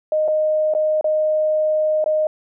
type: tone with dropouts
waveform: sine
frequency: 618 Hz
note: D#5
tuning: 12 cents flat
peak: -15 dBFS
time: 0.12-2.27 s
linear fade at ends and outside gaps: 2 ms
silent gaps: 0.279-0.283 / 0.738-0.749 / 1.011-1.043 / 2.042-2.06 s
effects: none